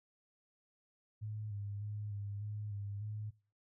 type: tone with pitch steps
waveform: sine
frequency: 107 / 101.5 / 104.7 / 101.4 / 105.1 / 101.1 / 106.4 Hz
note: A2 / G#2 / G#2 / G#2 / G#2 / G#2 / G#2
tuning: -48 / -39 / +15 / -41 / +21 / -46 / +42 cents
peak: -39 dBFS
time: 1.21-3.31 s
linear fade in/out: 20 ms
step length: 300 ms
effects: noise-tail reverb RT60 0.4 s tail -22 dB re dry